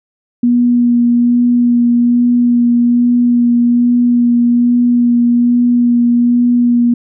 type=tone with vibrato; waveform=sine; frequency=240.7 Hz; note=B3; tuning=44 cents flat; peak=-7 dBFS; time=0.43-6.94 s; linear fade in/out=5 ms; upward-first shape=sine; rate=1.2 Hz; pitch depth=13 cents each way; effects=none